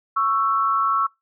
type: tone pair together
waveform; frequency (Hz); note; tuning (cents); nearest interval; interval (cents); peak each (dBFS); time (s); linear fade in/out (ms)
sine; 1108 / 1327.8; C#6 / E6; -1 / +12; minor third; 313; -20; 0.16-1.07; 10
effects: noise-tail reverb RT60 0.2 s tail -24 dB re dry